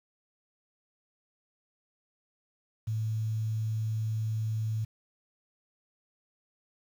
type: tone with quantisation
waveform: sine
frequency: 110 Hz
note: A2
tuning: in tune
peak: -28 dBFS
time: 2.87-4.85 s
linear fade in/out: 10 ms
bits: 9
effects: none